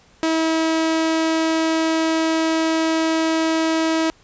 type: tone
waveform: sawtooth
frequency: 322.4 Hz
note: E4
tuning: 38 cents flat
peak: -13 dBFS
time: 0.23-4.1 s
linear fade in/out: 0 ms
effects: pink hiss -53 dBFS RMS until 4.23 s + resampled to 16000 Hz